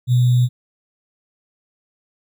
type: tone with sample-and-hold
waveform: sine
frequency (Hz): 123.47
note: B2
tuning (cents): 0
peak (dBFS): -11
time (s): 0.07-0.49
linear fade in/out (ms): 50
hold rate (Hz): 3675
effects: none